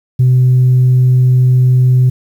sine tone, 127.1 Hz, C3, 50 cents flat, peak -4 dBFS, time 0.19-2.1 s, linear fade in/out 10 ms, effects tanh soft clip ceiling -3 dBFS + 7-bit

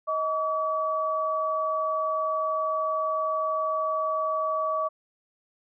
sine tone pair together, 631 / 1142 Hz, D#5 / D6, +24 / -49 cents, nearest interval minor seventh, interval 1027 cents, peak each -28 / -26 dBFS, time 0.07-4.89 s, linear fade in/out 20 ms, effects none

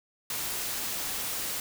white noise, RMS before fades -33 dBFS, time 0.3-1.6 s, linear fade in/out 2 ms, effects none

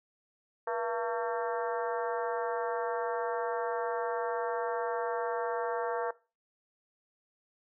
harmonic tone with a mistuned harmonic, 226.3 Hz, A3, 49 cents sharp, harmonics 2 / 3 / 4 / 5 / 6 / 7 / 8, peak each -34 / -37 / -36 / -40 / -43 / -44 / -48 dBFS, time 0.67-6.11 s, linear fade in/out 5 ms, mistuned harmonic 2, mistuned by +100 cents, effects noise-tail reverb RT60 0.3 s tail -19 dB re dry

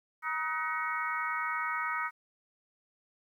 harmonic tone with a mistuned harmonic, 316.4 Hz, D#4, 29 cents sharp, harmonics 3 / 4 / 5 / 6 / 7, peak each -38 / -34 / -38 / -38 / -39 dBFS, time 0.22-2.11 s, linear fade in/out 50 ms, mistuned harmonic 5, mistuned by -86 cents, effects 11-bit

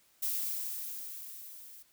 violet noise with level ramp, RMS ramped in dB -32 to -52 dBFS, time 0.22-1.83 s, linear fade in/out 10 ms, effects white hiss -67 dBFS RMS until 1.92 s

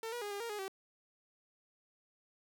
sawtooth tone with pitch steps, 450.8 / 481.7 / 411.5 / 403.7 / 465.9 / 416.6 / 385.3 Hz, A4 / B4 / G#4 / G#4 / A#4 / G#4 / G4, +42 / -43 / -16 / -49 / -1 / +5 / -30 cents, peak -35 dBFS, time 0.03-0.681 s, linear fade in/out 2 ms, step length 93 ms, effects none

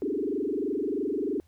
sine tone with frequency modulation, 349.2 Hz, F4, in tune, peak -26 dBFS, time 0.02-1.4 s, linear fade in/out 0 ms, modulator 23.1 Hz, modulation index 3.5, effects added 80 Hz sine -58 dBFS peak until 1.47 s + pink hiss -69 dBFS RMS until 1.47 s

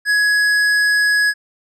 sine tone with hard clipping, 1676 Hz, G#6, 15 cents sharp, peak -14 dBFS, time 0.05-1.34 s, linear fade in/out 50 ms, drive 10 dB, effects none

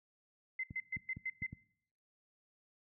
sine tone bursts, 2062 Hz, C7, 26 cents flat, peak -35 dBFS, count 6, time 0.59-1.466 s, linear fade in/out 5 ms, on 46 ms, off 120 ms
clicks, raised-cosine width 5 ms, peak -32 dBFS, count 5, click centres 0.708 / 0.968 / 1.169 / 1.421 / 1.529 s
effects noise-tail reverb RT60 0.7 s tail -22 dB re dry + high-pass 80 Hz 12 dB/octave

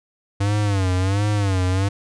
square tone with vibrato, 98 Hz, G2, in tune, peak -18 dBFS, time 0.4-1.89 s, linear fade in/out 10 ms, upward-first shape sine, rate 1.4 Hz, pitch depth 120 cents each way, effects resampled to 22050 Hz

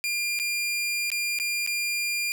sawtooth tone with dropouts, 2400 Hz, D7, 37 cents sharp, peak -22 dBFS, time 0.04-2.32 s, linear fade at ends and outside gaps 0 ms, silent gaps 0.39-0.398 / 1.102-1.117 / 1.388-1.399 / 1.664-1.674 s, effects none

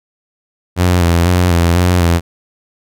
sawtooth tone with vibrato, 87.31 Hz, F2, in tune, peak -5 dBFS, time 0.76-2.21 s, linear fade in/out 50 ms, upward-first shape square, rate 2 Hz, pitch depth 42 cents each way, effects none

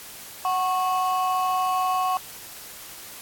triangle ring-modulated tone, 920 Hz, A#5, 23 cents flat, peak -16 dBFS, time 0.45-2.17 s, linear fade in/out 0 ms, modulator 177 Hz, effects white hiss -41 dBFS RMS until 3.21 s + AAC 64 kbps

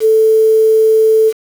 sine tone with quantisation, 440 Hz, A4, in tune, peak -6 dBFS, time 0-1.33 s, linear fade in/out 50 ms, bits 5, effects none

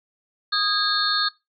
sine tone cluster, 1243 / 1634 / 3657 / 4155 / 4382 Hz, D#6 / G#6 / A#7 / C8 / C#8, -2 / -29 / -34 / -13 / -21 cents, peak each -26 dBFS, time 0.52-1.29 s, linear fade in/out 10 ms, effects noise-tail reverb RT60 0.2 s tail -18 dB re dry

